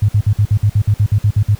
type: tone bursts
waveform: sine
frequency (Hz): 103.8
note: G#2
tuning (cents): 0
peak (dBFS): -8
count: 13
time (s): 0.02-1.551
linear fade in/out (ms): 5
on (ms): 67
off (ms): 55
effects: pink hiss -42 dBFS RMS until 1.59 s